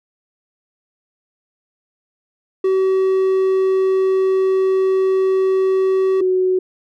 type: tone pair in turn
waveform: triangle / sine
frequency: 380 / 370.9 Hz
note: F#4 / F#4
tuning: +46 / +4 cents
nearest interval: unison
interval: 42 cents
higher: first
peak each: -11 / -13 dBFS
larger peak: first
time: 2.64-6.21 / 6.21-6.59 s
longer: first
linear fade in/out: 5 ms
effects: none